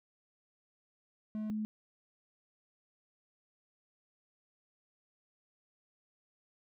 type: tone pair in turn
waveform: triangle / sine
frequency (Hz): 214.8 / 214.8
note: A3 / A3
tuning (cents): -41 / -41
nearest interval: unison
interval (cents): 0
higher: neither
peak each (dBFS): -33 / -33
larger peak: neither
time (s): 1.35-1.5 / 1.5-1.65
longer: neither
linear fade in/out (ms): 0
effects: none